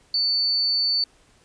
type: tone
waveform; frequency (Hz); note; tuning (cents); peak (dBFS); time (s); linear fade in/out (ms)
sine; 4500; C#8; +25; -19; 0.14-1.04; 2
effects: pink hiss -58 dBFS RMS until 1.44 s + resampled to 22050 Hz